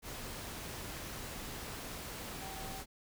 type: tone in noise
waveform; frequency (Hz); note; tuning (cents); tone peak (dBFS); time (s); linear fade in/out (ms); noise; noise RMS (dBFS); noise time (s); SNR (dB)
sine; 770; G5; -31; -47; 2.39-2.82; 50; pink; -44; 0.02-2.86; -6
effects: none